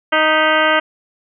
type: harmonic tone with a mistuned harmonic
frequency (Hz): 311.1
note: D#4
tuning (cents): 0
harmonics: 1 / 2 / 3 / 4 / 5 / 6 / 7 / 8 / 9 / 10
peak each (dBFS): -24 / -17 / -21 / -18 / -17 / -21 / -25 / -28 / -24 / -25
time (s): 0.12-0.8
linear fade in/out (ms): 10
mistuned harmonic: 6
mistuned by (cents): +86
effects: none